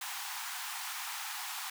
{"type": "high-pass noise", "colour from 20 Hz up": "pink", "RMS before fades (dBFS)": -40, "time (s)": [0.01, 1.7], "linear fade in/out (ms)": 5, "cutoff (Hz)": 760, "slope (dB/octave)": 96, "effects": []}